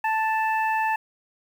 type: harmonic tone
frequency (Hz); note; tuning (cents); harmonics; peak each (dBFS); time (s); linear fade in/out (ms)
880; A5; 0; 1 / 2 / 3; -22 / -28 / -32; 0.04-0.96; 5
effects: 8-bit